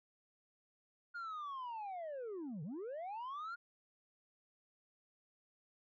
sine linear two-way sweep, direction down then up, 1434 to 138.59 to 1434 Hz, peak -39 dBFS, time 1.14-3.56 s, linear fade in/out 20 ms, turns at 2.63 s, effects tanh soft clip ceiling -41 dBFS

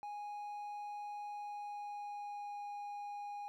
triangle tone with pitch glide, 827 to 819.9 Hz, G#5 to G#5, -8 to -22 cents, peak -40 dBFS, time 0.03-3.48 s, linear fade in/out 0 ms, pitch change -14 cents, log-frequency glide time 1.28-2.64 s, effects none

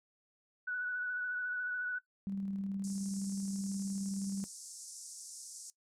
sine tone with vibrato, 1480 Hz, F#6, in tune, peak -34 dBFS, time 0.67-1.99 s, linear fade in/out 10 ms, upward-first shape square, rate 14 Hz, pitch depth 16 cents each way
sine tone with tremolo, 196 Hz, G3, in tune, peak -34 dBFS, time 2.27-4.44 s, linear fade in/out 0 ms, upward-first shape square, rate 19 Hz, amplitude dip 25%
white band-pass noise, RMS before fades -49 dBFS, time 2.84-5.7 s, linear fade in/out 0 ms, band 5200 to 9600 Hz, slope 48 dB/octave
effects noise-tail reverb RT60 0.1 s tail -18 dB re dry

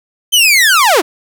sawtooth linear sweep, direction down, 3136 to 277.2 Hz, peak -3 dBFS, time 0.32-1.02 s, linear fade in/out 20 ms, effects none

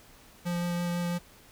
square tone with vibrato, 174.2 Hz, F3, 4 cents flat, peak -29 dBFS, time 0.45-1.19 s, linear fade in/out 20 ms, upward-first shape sine, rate 6 Hz, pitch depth 9 cents each way, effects pink hiss -55 dBFS RMS until 1.51 s

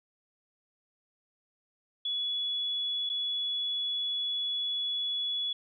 sine tone with dropouts, 3397 Hz, G#7, 38 cents sharp, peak -29 dBFS, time 2.05-5.53 s, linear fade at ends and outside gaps 5 ms, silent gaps 3.093-3.098 s, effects none

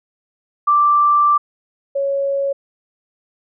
sine tone pair in turn, 1174.7 / 554.4 Hz, D6 / C#5, 0 / 0 cents, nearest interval octave + minor second, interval 1300 cents, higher first, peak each -10 / -16 dBFS, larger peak first, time 0.67-1.38 / 1.95-2.53 s, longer first, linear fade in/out 10 ms, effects none

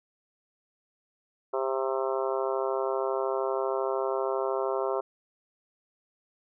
harmonic tone, 132.8 Hz, C3, 26 cents sharp, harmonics 3 / 4 / 5 / 6 / 7 / 8 / 9 / 10, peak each -30 / -32 / -33 / -40 / -37 / -37 / -42 / -40 dBFS, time 1.53-5.01 s, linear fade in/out 10 ms, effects none

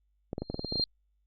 clicks, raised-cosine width 2 ms, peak -20 dBFS, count 10, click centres 0.331 / 0.381 / 0.42 / 0.5 / 0.544 / 0.594 / 0.647 / 0.724 / 0.757 / 0.797 s
sine tone with exponential growth, 4192 Hz, C8, 2 cents sharp, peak -24 dBFS, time 0.38-0.84 s, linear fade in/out 2 ms, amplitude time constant 100 ms
effects added 50 Hz sine -69 dBFS peak until 1.26 s + Opus 48 kbps

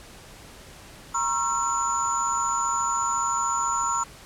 sine tone cluster, 948 / 1082 / 1347 / 6940 Hz, A#5 / C#6 / E6 / A8, +29 / -42 / +37 / -25 cents, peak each -28 dBFS, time 1.14-4.04 s, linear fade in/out 10 ms, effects pink hiss -46 dBFS RMS until 4.25 s + low-pass 11000 Hz 12 dB/octave

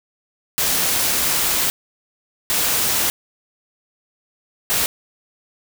white noise bursts at uneven times, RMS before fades -19 dBFS, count 3, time 0.58-1.7 / 2.5-3.1 / 4.7-4.86 s, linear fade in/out 0 ms, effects none

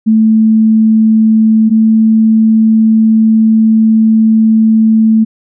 sine tone pair in turn, 220 / 220.9 Hz, A3 / A3, 0 / +7 cents, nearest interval unison, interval 7 cents, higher second, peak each -4 dBFS, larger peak neither, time 0.06-1.7 / 1.7-5.25 s, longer second, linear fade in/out 20 ms, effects none

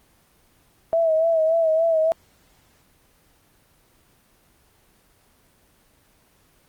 sine tone with vibrato, 649 Hz, E5, 27 cents flat, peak -16 dBFS, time 0.93-2.12 s, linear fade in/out 0 ms, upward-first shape sine, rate 3.5 Hz, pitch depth 50 cents each way, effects pink hiss -59 dBFS RMS until 6.68 s + Opus 24 kbps

